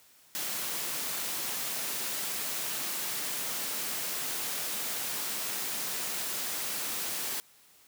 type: high-pass noise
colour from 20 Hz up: white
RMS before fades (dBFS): -34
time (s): 0.35-7.4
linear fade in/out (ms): 0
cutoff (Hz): 130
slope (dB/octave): 24
effects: white hiss -60 dBFS RMS until 7.87 s + high-pass 80 Hz 12 dB/octave